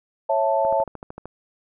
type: chord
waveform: sine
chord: A major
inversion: first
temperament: just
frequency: 550 / 660 / 880 Hz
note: C#5 / E5 / A5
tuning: -14 / +2 / 0 cents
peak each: -22 dBFS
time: 0.29-0.84 s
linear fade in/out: 10 ms
type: click train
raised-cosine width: 1 ms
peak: -21 dBFS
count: 9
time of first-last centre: 0.65-1.256 s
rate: 13.2 Hz
effects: none